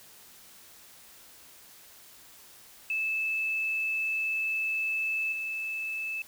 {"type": "tone with level steps", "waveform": "sine", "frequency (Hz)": 2621, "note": "E7", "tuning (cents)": -11, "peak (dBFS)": [-27, -31], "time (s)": [2.9, 6.22], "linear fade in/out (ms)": 2, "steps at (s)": 5.32, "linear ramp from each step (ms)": 5, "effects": ["white hiss -53 dBFS RMS until 6.27 s"]}